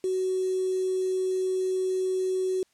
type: tone with quantisation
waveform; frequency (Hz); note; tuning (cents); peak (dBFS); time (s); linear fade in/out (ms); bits
sine; 373.7; F#4; +17; -24; 0.04-2.63; 2; 7
effects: white hiss -68 dBFS RMS until 2.73 s + low-pass 9000 Hz 12 dB/octave